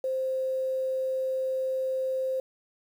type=tone; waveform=sine; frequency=523.3 Hz; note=C5; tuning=in tune; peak=-26 dBFS; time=0.04-2.4 s; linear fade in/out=2 ms; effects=9-bit